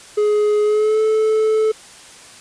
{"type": "tone with pitch glide", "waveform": "triangle", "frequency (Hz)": [419.7, 436], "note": ["G#4", "A4"], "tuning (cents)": [18, -16], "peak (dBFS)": -11, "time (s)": [0.17, 1.72], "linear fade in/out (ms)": 10, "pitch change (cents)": 66, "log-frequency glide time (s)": [0.63, 1], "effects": ["white hiss -41 dBFS RMS until 2.4 s", "resampled to 22050 Hz"]}